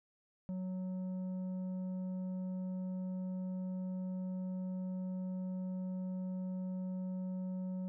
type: tone with tanh clipping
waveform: sine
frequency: 185 Hz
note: F#3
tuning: in tune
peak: -38 dBFS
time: 0.49-7.88 s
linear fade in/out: 0 ms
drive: 7 dB
effects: none